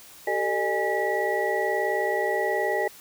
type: tone cluster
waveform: sine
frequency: 386.8 / 445.6 / 605 / 824 / 1940 Hz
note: G4 / A4 / D#5 / G#5 / B6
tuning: -23 / +22 / -49 / -14 / -31 cents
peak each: -29 dBFS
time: 0.27-2.88 s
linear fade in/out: 5 ms
effects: white hiss -48 dBFS RMS until 3 s